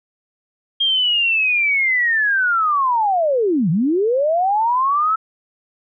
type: linear two-way sweep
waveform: sine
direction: down then up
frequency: 3231 to 148.6 to 1326 Hz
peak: -14 dBFS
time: 0.8-5.16 s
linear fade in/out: 10 ms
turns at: 3.7 s
effects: none